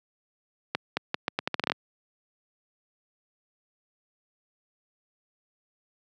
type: accelerating click train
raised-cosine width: 0.3 ms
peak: -9 dBFS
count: 12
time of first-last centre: 0.75-1.719 s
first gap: 220 ms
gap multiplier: 0.79
effects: high-pass 150 Hz 12 dB/octave